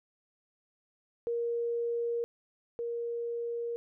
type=tone pair in turn; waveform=sine; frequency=470 / 470 Hz; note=A#4 / A#4; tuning=+14 / +14 cents; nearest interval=unison; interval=0 cents; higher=neither; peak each=-29 / -32 dBFS; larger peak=first; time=1.27-2.24 / 2.79-3.76 s; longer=neither; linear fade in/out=0 ms; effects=none